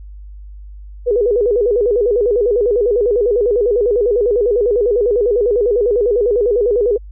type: tone with vibrato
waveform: sine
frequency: 447.1 Hz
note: A4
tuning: 28 cents sharp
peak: -11 dBFS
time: 1.06-6.98 s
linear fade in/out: 20 ms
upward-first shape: square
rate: 10 Hz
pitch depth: 150 cents each way
effects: added 50 Hz sine -31 dBFS peak until 7.11 s